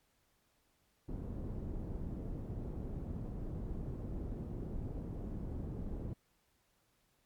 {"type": "low-pass noise", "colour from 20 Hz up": "pink", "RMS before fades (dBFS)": -41, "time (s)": [1.08, 6.14], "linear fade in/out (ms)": 10, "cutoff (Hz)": 320, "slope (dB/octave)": 12, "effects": ["pink hiss -75 dBFS RMS until 7.25 s", "MP3 96 kbps"]}